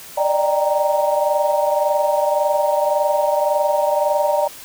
sine chord, Eb major seventh, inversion third, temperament equal with one note detuned, 587.3 / 609.1 / 784 / 932.3 Hz, D5 / Eb5 / G5 / Bb5, 0 / -37 / 0 / 0 cents, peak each -18 / -22 / -23 / -21 dBFS, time 0.17-4.48 s, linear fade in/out 10 ms, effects white hiss -38 dBFS RMS until 4.64 s

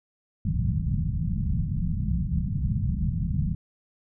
white low-pass noise, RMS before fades -26 dBFS, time 0.45-3.55 s, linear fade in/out 2 ms, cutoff 190 Hz, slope 48 dB/octave, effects none

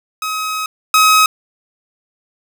sawtooth tone pair in turn, 1271 / 1271 Hz, D#6 / D#6, +36 / +36 cents, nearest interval unison, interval 0 cents, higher neither, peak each -15 / -4 dBFS, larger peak second, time 0.22-0.66 / 0.94-1.26 s, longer first, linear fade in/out 2 ms, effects none

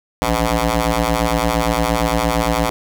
10% pulse ring-modulated tone, 114.1 Hz, A#2, 37 cents flat, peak -4 dBFS, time 0.22-2.7 s, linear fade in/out 0 ms, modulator 395 Hz, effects none

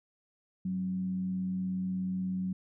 sine tone with frequency modulation, 186.1 Hz, F#3, 10 cents sharp, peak -30 dBFS, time 0.65-2.53 s, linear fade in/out 5 ms, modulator 83.4 Hz, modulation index 0.24, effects none

